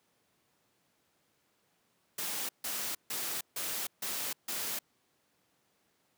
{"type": "noise bursts", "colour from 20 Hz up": "white", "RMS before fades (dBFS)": -36, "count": 6, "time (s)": [2.18, 4.79], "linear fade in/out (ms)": 5, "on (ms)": 310, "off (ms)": 150, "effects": ["pink hiss -73 dBFS RMS until 6.17 s", "high-pass 150 Hz 12 dB/octave"]}